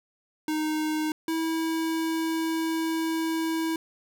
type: tone pair in turn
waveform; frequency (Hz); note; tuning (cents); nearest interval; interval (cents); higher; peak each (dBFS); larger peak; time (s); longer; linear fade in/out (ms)
square; 309.5 / 324.5; D#4 / E4; -9 / -27; minor second; 82; second; -26; neither; 0.48-1.12 / 1.28-3.76; second; 2
effects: none